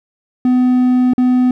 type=tone with dropouts; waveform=triangle; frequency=251.3 Hz; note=B3; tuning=30 cents sharp; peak=-7 dBFS; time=0.45-1.51 s; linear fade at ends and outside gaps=2 ms; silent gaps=1.135-1.18 s; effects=none